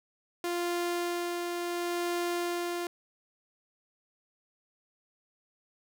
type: tone with tremolo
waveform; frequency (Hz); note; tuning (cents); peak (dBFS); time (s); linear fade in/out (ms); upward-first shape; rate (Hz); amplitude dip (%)
sawtooth; 348.3; F4; -5; -25; 0.44-2.87; 2; sine; 0.71; 30
effects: none